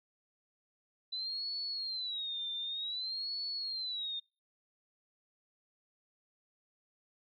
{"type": "tone with vibrato", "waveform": "sine", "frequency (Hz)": 3980, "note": "B7", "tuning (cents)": 13, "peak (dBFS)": -35, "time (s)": [1.12, 4.2], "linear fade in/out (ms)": 10, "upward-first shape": "sine", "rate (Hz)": 0.54, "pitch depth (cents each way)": 180, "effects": ["noise-tail reverb RT60 0.3 s tail -26 dB re dry", "MP3 96 kbps"]}